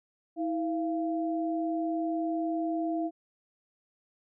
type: tone pair together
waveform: sine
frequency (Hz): 323.4 / 687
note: E4 / F5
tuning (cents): -33 / -29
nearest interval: octave + minor second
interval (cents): 1304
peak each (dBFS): -29 / -33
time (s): 0.36-3.11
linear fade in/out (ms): 50
effects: none